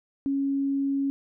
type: tone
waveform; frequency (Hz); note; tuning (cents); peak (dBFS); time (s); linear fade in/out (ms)
sine; 276.1; C#4; -7; -23; 0.26-1.1; 0
effects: none